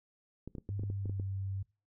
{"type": "clicks", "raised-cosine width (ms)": 3, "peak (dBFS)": -29, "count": 10, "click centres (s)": [0.476, 0.552, 0.583, 0.691, 0.795, 0.835, 0.901, 1.057, 1.096, 1.198]}
{"type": "tone with pitch glide", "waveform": "sine", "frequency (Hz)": [100.1, 96.97], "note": ["G2", "G2"], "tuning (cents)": [37, -18], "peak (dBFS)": -34, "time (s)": [0.69, 1.63], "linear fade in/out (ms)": 10, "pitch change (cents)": -55, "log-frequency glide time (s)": [0.81, 1.23]}
{"effects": ["noise-tail reverb RT60 0.3 s tail -22 dB re dry"]}